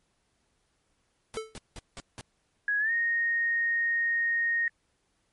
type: noise bursts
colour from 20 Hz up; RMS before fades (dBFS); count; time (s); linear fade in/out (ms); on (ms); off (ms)
pink; -41; 5; 1.34-2.21; 0; 30; 180
type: tone with exponential decay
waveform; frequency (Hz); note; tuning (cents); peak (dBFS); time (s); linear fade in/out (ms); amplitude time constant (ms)
square; 440; A4; 0; -28; 1.37-1.56; 1; 41
type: tone with pitch glide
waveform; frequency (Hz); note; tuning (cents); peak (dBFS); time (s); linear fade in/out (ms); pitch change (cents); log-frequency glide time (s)
sine; 1666 to 1859.3; G#6 to A#6; +5 to -5; -24; 2.68-4.68; 2; +190; 2.79-2.92
effects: pink hiss -73 dBFS RMS until 5.32 s + MP3 48 kbps